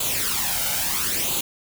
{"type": "noise with flanger", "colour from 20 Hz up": "white", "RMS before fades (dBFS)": -24, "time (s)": [0, 1.41], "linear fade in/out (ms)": 5, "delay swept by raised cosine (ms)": [0.27, 1.37], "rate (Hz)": 0.75, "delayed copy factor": 0.65, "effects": []}